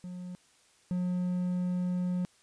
triangle tone pair in turn, 180 / 180 Hz, F#3 / F#3, -47 / -47 cents, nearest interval unison, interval 0 cents, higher neither, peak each -36 / -26 dBFS, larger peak second, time 0.04-0.35 / 0.91-2.25 s, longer second, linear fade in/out 0 ms, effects white hiss -64 dBFS RMS until 2.42 s + resampled to 22050 Hz

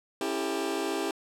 sawtooth chord, A dominant seventh, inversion first, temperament just, 275 / 330 / 396 / 440 Hz, C#4 / E4 / G4 / A4, -14 / +2 / +18 / 0 cents, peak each -32 / -29 / -28 / -34 dBFS, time 0.21-1.11 s, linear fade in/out 2 ms, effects low-pass 12000 Hz 12 dB/octave

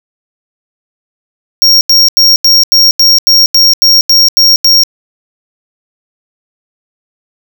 square tone bursts, 5570 Hz, F8, 5 cents flat, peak -3 dBFS, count 12, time 1.62-4.835 s, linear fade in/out 0 ms, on 190 ms, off 85 ms, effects none

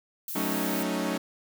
violet noise, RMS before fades -35 dBFS, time 0.28-0.83 s, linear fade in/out 2 ms
sawtooth chord, D# half-diminished seventh, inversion first, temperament equal, 185 / 220 / 277.2 / 311.1 Hz, F#3 / A3 / C#4 / D#4, 0 / 0 / 0 / 0 cents, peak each -29 dBFS, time 0.35-1.18 s, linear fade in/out 10 ms
effects none

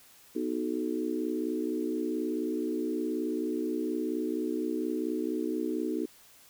sine chord, B dominant seventh, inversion none, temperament equal with one note detuned, 246.9 / 311.1 / 370 / 434.4 Hz, B3 / D#4 / F#4 / A4, 0 / 0 / 0 / -22 cents, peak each -35 / -32 / -35 / -37 dBFS, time 0.35-6.06 s, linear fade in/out 10 ms, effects white hiss -57 dBFS RMS until 6.49 s

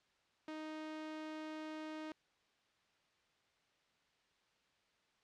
sawtooth tone, 311.1 Hz, D#4, in tune, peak -40 dBFS, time 0.48-2.12 s, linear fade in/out 2 ms, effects white hiss -75 dBFS RMS until 5.23 s + low-pass 4000 Hz 12 dB/octave

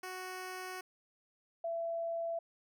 10% pulse / sine tone pair in turn, 370 / 669.4 Hz, F#4 / E5, 0 / +26 cents, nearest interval minor seventh, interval 1026 cents, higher second, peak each -33 / -34 dBFS, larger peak first, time 0.03-0.81 / 1.64-2.39 s, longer first, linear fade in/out 5 ms, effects none

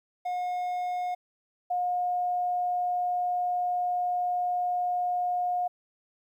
triangle / sine tone pair in turn, 720 / 716.8 Hz, F#5 / F5, -47 / +45 cents, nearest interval unison, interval 8 cents, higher first, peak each -26 / -25 dBFS, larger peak second, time 0.25-1.15 / 1.7-5.68 s, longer second, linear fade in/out 10 ms, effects 11-bit

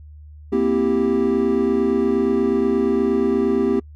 triangle chord, C dominant seventh, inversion third, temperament equal, 233.1 / 261.6 / 329.6 / 392 Hz, Bb3 / C4 / E4 / G4, 0 / 0 / 0 / 0 cents, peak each -20 / -20 / -23 / -17 dBFS, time 0.52-3.8 s, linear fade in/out 10 ms, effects noise-tail reverb RT60 0.1 s tail -26 dB re dry + added 75 Hz sine -38 dBFS peak until 3.95 s

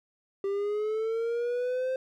triangle linear sweep, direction up, 392 to 523.3 Hz, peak -25 dBFS, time 0.44-1.96 s, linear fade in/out 2 ms, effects none

